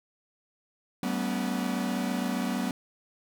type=tone cluster; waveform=45% pulse; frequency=190.3 / 218.8 / 245.6 / 285.1 Hz; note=F#3 / A3 / B3 / C#4; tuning=+49 / -9 / -9 / +49 cents; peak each=-32 / -37 / -31 / -37 dBFS; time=1.03-2.71 s; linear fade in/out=2 ms; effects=none

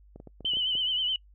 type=clicks; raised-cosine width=2 ms; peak=-31 dBFS; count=8; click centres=0.16 / 0.201 / 0.273 / 0.407 / 0.447 / 0.536 / 0.57 / 0.753 s
type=tone with vibrato; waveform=sine; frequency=3020 Hz; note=F#7; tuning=35 cents sharp; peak=-25 dBFS; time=0.45-1.16 s; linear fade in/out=2 ms; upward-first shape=triangle; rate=9.5 Hz; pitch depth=72 cents each way
effects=noise-tail reverb RT60 0.1 s tail -25 dB re dry + added 50 Hz sine -53 dBFS peak until 1.34 s

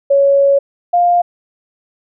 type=tone pair in turn; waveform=sine; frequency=557 / 702.3 Hz; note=C#5 / F5; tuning=+8 / +10 cents; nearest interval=major third; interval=402 cents; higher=second; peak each=-7 / -8 dBFS; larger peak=first; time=0.1-0.59 / 0.93-1.22 s; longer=first; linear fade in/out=10 ms; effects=none

